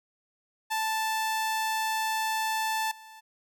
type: tone with level steps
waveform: sawtooth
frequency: 880 Hz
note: A5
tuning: in tune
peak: -23 / -43 dBFS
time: 0.7-3.21 s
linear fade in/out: 20 ms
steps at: 2.91 s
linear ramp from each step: 5 ms
effects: none